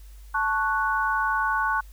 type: chord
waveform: sine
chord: F# minor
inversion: first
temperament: equal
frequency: 880 / 1108.7 / 1480 Hz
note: A5 / C#6 / F#6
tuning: 0 / 0 / 0 cents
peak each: -27 / -26 / -25 dBFS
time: 0.34-1.81 s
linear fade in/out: 10 ms
effects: added 50 Hz sine -42 dBFS peak until 1.92 s + white hiss -58 dBFS RMS until 1.92 s